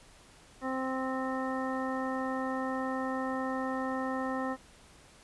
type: harmonic tone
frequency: 261.6 Hz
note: C4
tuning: in tune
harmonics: 1 / 2 / 3 / 4 / 5 / 7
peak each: -34 / -37 / -39 / -40 / -41 / -42 dBFS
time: 0.61-4.57 s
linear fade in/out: 50 ms
effects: pink hiss -57 dBFS RMS until 5.23 s + resampled to 24000 Hz